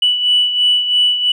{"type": "beating tone pair", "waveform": "sine", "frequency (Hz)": [2960, 2963], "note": ["F#7", "F#7"], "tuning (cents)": [0, 2], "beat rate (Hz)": 3, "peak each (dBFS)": [-11, -18], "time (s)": [0.02, 1.32], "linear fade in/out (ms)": 5, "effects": ["tanh soft clip ceiling -4 dBFS"]}